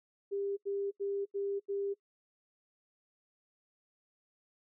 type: tone bursts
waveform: sine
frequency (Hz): 398.8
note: G4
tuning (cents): +30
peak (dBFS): -32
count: 5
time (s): 0.31-1.942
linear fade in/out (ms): 20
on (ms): 260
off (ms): 83
effects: noise-tail reverb RT60 0.1 s tail -22 dB re dry